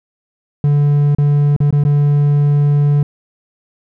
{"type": "tone with dropouts", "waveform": "triangle", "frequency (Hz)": 145.1, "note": "D3", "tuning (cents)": -21, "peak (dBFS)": -7, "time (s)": [0.64, 3.03], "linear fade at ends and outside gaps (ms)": 2, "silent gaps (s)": [[1.149, 1.184], [1.564, 1.603], [1.707, 1.726], [1.838, 1.85]], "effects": []}